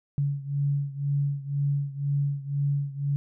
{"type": "beating tone pair", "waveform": "sine", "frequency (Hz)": [141.1, 143.1], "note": ["C#3", "D3"], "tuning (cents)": [31, -45], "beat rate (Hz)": 2, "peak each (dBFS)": [-26, -29], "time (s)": [0.18, 3.16], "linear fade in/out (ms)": 0, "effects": []}